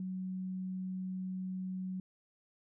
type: tone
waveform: sine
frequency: 186.2 Hz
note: F#3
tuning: 11 cents sharp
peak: -36 dBFS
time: 0-2 s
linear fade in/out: 2 ms
effects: none